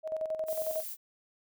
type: tone with tremolo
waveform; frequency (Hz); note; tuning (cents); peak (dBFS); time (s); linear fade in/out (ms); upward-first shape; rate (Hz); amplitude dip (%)
sine; 632; D#5; +27; -29; 0.03-0.84; 50; square; 11; 60
type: noise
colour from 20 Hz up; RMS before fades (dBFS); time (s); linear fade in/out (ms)
violet; -40; 0.46-0.97; 50
effects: none